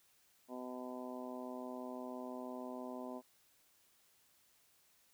harmonic tone, 126.1 Hz, B2, 36 cents sharp, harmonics 2 / 3 / 4 / 5 / 6 / 7 / 8, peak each -46 / -51 / -53 / -49 / -56 / -55 / -54 dBFS, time 0.48-3.22 s, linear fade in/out 50 ms, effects white hiss -71 dBFS RMS until 5.13 s

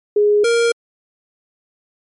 sine / square tone pair in turn, 415.3 / 467.4 Hz, G#4 / A#4, 0 / +5 cents, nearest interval major second, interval 205 cents, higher second, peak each -10 / -13 dBFS, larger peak first, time 0.16-0.44 / 0.44-0.72 s, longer neither, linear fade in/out 5 ms, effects low-pass 11000 Hz 12 dB/octave + MP3 48 kbps

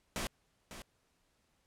pink noise with echo, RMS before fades -37 dBFS, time 0.16-0.27 s, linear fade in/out 0 ms, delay 550 ms, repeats 1, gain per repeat -11 dB, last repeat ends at 0.82 s, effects pink hiss -75 dBFS RMS until 1.66 s + low-pass 11000 Hz 12 dB/octave

